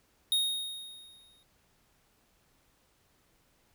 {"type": "tone with exponential decay", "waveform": "square", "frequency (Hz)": 3729, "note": "A#7", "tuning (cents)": 0, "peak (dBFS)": -24, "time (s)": [0.32, 1.43], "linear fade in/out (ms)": 1, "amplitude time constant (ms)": 240, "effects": ["pink hiss -69 dBFS RMS until 3.74 s"]}